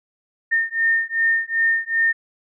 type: beating tone pair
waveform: sine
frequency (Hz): 1820 / 1822.6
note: A#6 / A#6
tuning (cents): -42 / -39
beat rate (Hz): 2.6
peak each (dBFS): -20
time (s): 0.51-2.13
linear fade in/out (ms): 20
effects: none